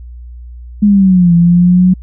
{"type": "exponential two-way sweep", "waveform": "sine", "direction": "down then up", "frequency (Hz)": [210, 169.7, 185], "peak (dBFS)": -4, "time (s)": [0.82, 1.94], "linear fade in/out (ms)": 10, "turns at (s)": 1.34, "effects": ["added 60 Hz sine -27 dBFS peak until 2.02 s"]}